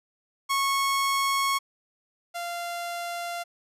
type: tone pair in turn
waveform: sawtooth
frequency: 1099 / 692.3 Hz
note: C#6 / F5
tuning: -15 / -15 cents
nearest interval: minor sixth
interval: 800 cents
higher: first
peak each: -19 / -27 dBFS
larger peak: first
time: 0.49-1.59 / 2.34-3.44 s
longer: neither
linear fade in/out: 20 ms
effects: resampled to 32000 Hz